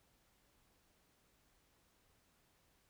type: silence
effects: pink hiss -74 dBFS RMS until 2.89 s